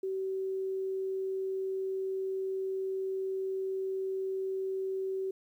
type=tone; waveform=sine; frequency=382.1 Hz; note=G4; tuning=44 cents flat; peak=-31 dBFS; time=0.03-5.31 s; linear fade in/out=5 ms; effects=11-bit